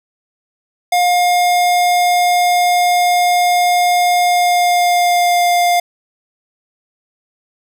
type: tone with pitch glide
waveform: square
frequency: 711 to 703.6 Hz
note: F5 to F5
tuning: +31 to +13 cents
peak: -11 dBFS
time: 0.92-5.8 s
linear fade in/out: 5 ms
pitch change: -18 cents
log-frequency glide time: 4.23-5.45 s
effects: none